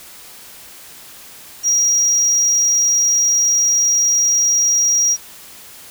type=tone; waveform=sine; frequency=5710 Hz; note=F8; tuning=37 cents sharp; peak=-9 dBFS; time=1.63-5.17 s; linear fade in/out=50 ms; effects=tanh soft clip ceiling -11 dBFS + white hiss -39 dBFS RMS until 5.9 s